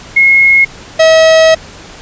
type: tone pair in turn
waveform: sine / 45% pulse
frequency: 2164 / 642.1 Hz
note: C#7 / E5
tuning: -42 / -46 cents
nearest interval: octave + major sixth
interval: 2104 cents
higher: first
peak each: -3 dBFS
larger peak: neither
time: 0.16-0.65 / 0.99-1.55 s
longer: second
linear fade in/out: 10 ms
effects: pink hiss -32 dBFS RMS until 2.01 s + resampled to 16000 Hz